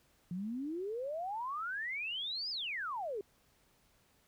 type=exponential two-way sweep; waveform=sine; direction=up then down; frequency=169.4 to 5180 to 381.7 Hz; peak=-36 dBFS; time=0.31-3.21 s; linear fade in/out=2 ms; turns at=2.5 s; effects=pink hiss -70 dBFS RMS until 4.27 s